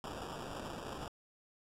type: noise with sample-and-hold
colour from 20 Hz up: white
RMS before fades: -44 dBFS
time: 0.04-1.08 s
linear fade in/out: 0 ms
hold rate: 2100 Hz
effects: low-pass 10000 Hz 12 dB/octave